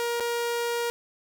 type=tone with dropouts; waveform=sawtooth; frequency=472.7 Hz; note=A#4; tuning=24 cents sharp; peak=-22 dBFS; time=0-0.9 s; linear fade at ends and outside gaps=0 ms; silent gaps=0.199-0.205 s; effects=none